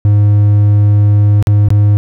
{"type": "tone with dropouts", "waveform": "triangle", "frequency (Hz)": 103.3, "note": "G#2", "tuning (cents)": -9, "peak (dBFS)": -3, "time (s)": [0.05, 1.97], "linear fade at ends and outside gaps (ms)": 0, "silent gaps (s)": [[1.426, 1.471], [1.686, 1.704]], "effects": []}